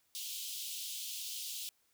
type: high-pass noise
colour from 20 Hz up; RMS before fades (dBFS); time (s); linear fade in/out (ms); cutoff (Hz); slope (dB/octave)
pink; -42; 0.15-1.69; 0; 2900; 48
effects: white hiss -74 dBFS RMS until 1.93 s